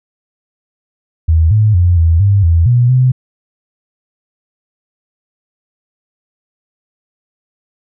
sine tone with pitch steps, 80.7 / 107.5 / 88.1 / 82.5 / 99.9 / 83.5 / 121.7 / 127.9 Hz, E2 / A2 / F2 / E2 / G2 / E2 / B2 / C3, -36 / -40 / +16 / +2 / +33 / +23 / -25 / -39 cents, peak -6 dBFS, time 1.28-3.12 s, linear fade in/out 10 ms, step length 230 ms, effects none

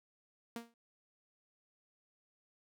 sawtooth tone with exponential decay, 233.1 Hz, A#3, in tune, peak -34 dBFS, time 0.56-0.74 s, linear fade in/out 2 ms, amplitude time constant 38 ms, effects none

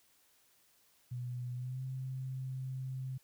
sine tone with pitch glide, 123.47 to 130.81 Hz, B2 to C3, 0 to 0 cents, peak -37 dBFS, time 1.11-3.18 s, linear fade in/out 10 ms, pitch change +100 cents, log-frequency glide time 1.54-1.83 s, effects white hiss -69 dBFS RMS until 3.23 s

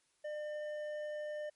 sine tone with hard clipping, 601 Hz, D5, 40 cents sharp, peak -40 dBFS, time 0.24-1.5 s, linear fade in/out 10 ms, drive 7 dB, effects white hiss -75 dBFS RMS until 1.55 s + MP3 48 kbps

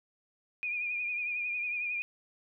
sine tone with vibrato, 2439 Hz, D#7, 35 cents flat, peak -31 dBFS, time 0.63-2.02 s, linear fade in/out 0 ms, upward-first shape triangle, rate 11 Hz, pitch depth 52 cents each way, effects none

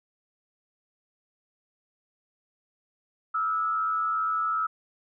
sine tone with frequency modulation, 1305 Hz, E6, 18 cents flat, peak -24 dBFS, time 3.34-4.67 s, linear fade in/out 10 ms, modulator 92.6 Hz, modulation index 0.59, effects none

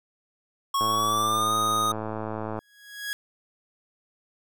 square tone with pitch glide, 1100 to 1241.9 Hz, C#6 to D#6, -14 to -4 cents, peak -23 dBFS, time 0.74-1.92 s, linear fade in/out 5 ms, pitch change +210 cents, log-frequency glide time 0.85-1.54 s
click train, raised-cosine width 1 ms, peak -18 dBFS, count 195, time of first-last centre 0.81-2.59 s, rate 109 Hz
sawtooth tone with exponential growth, 1661.2 Hz, G#6, in tune, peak -23 dBFS, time 2.57-3.13 s, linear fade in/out 0 ms, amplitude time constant 120 ms
effects none

